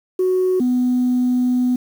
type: tone pair in turn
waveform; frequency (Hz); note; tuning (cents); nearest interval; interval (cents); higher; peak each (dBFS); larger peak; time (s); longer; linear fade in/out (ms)
sine; 370 / 249.3; F#4 / B3; 0 / +16; perfect fifth; 684; first; -13; neither; 0.19-0.6 / 0.6-1.76; second; 5
effects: tanh soft clip ceiling -11 dBFS + 7-bit

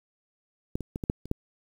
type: clicks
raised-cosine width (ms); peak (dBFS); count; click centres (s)
3; -15 / -22 / -19 / -19 / -10 / -28 / -13; 7; 0.755 / 0.807 / 0.959 / 1.038 / 1.099 / 1.256 / 1.314
effects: 8-bit

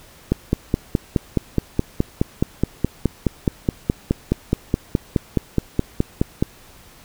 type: click train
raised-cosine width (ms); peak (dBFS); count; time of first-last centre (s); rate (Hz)
3; -3; 30; 0.32-6.425; 4.75
effects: pink hiss -47 dBFS RMS until 7.04 s

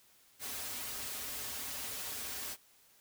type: noise with comb filter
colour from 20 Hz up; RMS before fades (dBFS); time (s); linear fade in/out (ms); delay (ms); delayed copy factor
white; -41; 0.39-2.57; 50; 5.9; -0.95
effects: white hiss -65 dBFS RMS until 3 s

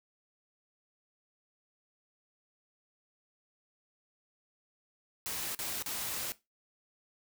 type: noise with dropouts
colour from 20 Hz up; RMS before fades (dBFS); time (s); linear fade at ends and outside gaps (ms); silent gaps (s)
white; -37; 5.26-6.32; 0; 5.548-5.59 / 5.824-5.861
effects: noise-tail reverb RT60 0.2 s tail -17 dB re dry

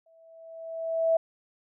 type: tone with exponential growth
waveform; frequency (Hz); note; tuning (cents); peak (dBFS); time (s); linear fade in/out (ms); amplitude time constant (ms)
sine; 655; E5; -11; -18; 0.06-1.17; 5; 240
effects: none

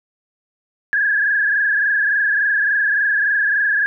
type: tone with frequency modulation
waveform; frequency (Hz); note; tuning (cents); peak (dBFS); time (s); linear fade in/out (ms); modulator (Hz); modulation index
sine; 1661.2; G#6; 0; -14; 0.93-3.86; 0; 23.5; 2.8
effects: none

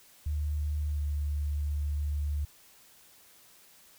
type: tone with pitch glide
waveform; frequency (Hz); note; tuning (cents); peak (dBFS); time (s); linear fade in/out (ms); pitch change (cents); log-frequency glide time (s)
sine; 74.6 to 73.28; D2 to D2; +28 to -3; -28; 0.26-2.45; 5; -31; 0.89-1.03
effects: white hiss -58 dBFS RMS until 3.98 s

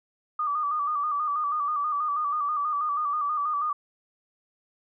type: tone with vibrato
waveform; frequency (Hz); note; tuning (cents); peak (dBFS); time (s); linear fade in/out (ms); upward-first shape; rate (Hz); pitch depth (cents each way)
sine; 1188; D6; +20; -24; 0.39-3.73; 5; square; 6.2; 53
effects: none

